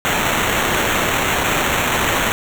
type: noise with sample-and-hold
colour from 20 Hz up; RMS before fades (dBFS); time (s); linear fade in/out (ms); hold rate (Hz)
white; -18; 0.05-2.32; 0; 4900
effects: none